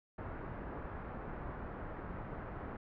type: low-pass noise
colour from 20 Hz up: pink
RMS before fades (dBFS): -44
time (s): 0.18-2.77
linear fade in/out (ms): 5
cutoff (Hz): 1600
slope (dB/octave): 24
effects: none